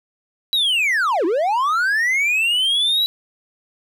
triangle linear two-way sweep, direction down then up, 3951 to 310.1 to 3951 Hz, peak -14 dBFS, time 0.53-3.06 s, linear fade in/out 0 ms, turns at 1.25 s, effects none

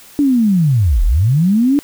sine linear two-way sweep, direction down then up, 296.1 to 34.08 to 296.1 Hz, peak -9 dBFS, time 0.19-1.79 s, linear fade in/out 0 ms, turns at 1.04 s, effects white hiss -41 dBFS RMS until 1.83 s

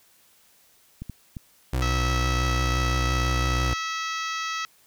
clicks, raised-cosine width 5 ms, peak -22 dBFS, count 3, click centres 1.02 / 1.097 / 1.368 s
30% pulse tone with vibrato, 62.6 Hz, B1, 24 cents sharp, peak -20 dBFS, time 1.73-3.74 s, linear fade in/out 5 ms, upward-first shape triangle, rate 5.9 Hz, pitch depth 51 cents each way
harmonic tone, 650 Hz, E5, 24 cents flat, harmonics 2 / 3 / 4 / 5 / 6 / 7 / 8 / 9 / 10, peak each -30 / -34 / -36 / -38 / -40 / -41 / -42 / -43 / -44 dBFS, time 1.82-4.65 s, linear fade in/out 0 ms
effects white hiss -59 dBFS RMS until 4.86 s

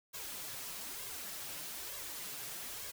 white noise with flanger, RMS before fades -44 dBFS, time 0.13-2.92 s, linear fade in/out 20 ms, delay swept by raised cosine 1.8 to 7.5 ms, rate 1.1 Hz, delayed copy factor +0.7, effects none

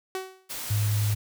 sawtooth tone with exponential decay, 376.8 Hz, F#4, 32 cents sharp, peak -24 dBFS, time 0.15-0.5 s, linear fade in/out 1 ms, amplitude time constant 74 ms
white noise, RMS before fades -35 dBFS, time 0.49-1.15 s, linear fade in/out 20 ms
sine tone, 105 Hz, G#2, 19 cents sharp, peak -22 dBFS, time 0.7-1.15 s, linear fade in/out 10 ms
effects none

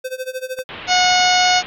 square tone with tremolo, 515 Hz, C5, 28 cents flat, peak -22 dBFS, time 0.04-0.64 s, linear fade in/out 10 ms, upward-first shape sine, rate 13 Hz, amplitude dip 90%
clicks, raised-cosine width 0.5 ms, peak -20 dBFS, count 3, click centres 0.589 / 1.044 / 1.122 s
white low-pass noise, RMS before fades -33 dBFS, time 0.69-1.66 s, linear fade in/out 0 ms, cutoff 3500 Hz, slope 48 dB/octave
harmonic tone, 728 Hz, F#5, 28 cents flat, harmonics 1 / 2 / 3 / 4 / 5 / 6 / 7 / 8 / 9, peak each -15 / -21 / -21 / -21 / -24 / -22 / -23 / -28 / -26 dBFS, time 0.87-1.63 s, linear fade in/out 50 ms
effects none

